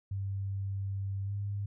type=tone with pitch glide; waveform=sine; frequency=98 to 100.93 Hz; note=G2 to G#2; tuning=0 to -49 cents; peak=-32 dBFS; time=0.11-1.66 s; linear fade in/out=5 ms; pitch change=+51 cents; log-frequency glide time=1.24-1.32 s; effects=none